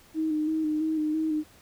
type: tone with vibrato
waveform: sine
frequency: 311.1 Hz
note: D#4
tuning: in tune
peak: -24 dBFS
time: 0.14-1.44 s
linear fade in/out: 50 ms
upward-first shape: square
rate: 3 Hz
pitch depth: 28 cents each way
effects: pink hiss -56 dBFS RMS until 1.61 s